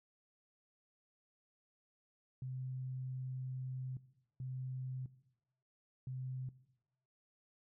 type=tone bursts at uneven times; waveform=sine; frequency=129.3 Hz; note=C3; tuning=20 cents flat; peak=-40 dBFS; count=3; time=2.42-3.97 / 4.4-5.06 / 6.07-6.49 s; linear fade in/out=2 ms; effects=noise-tail reverb RT60 0.9 s tail -17 dB re dry